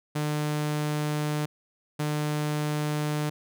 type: tone pair in turn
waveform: sawtooth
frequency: 150 / 150 Hz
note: D3 / D3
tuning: +37 / +37 cents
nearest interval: unison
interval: 0 cents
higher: neither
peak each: -22 dBFS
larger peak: neither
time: 0.15-1.46 / 1.99-3.3 s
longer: neither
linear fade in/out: 10 ms
effects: none